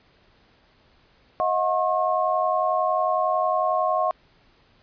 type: tone cluster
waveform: sine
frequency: 632 / 723 / 1080 Hz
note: D#5 / F#5 / C#6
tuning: +27 / -40 / -45 cents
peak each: -24 dBFS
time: 1.4-4.11 s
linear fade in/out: 0 ms
effects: pink hiss -59 dBFS RMS until 4.82 s + resampled to 11025 Hz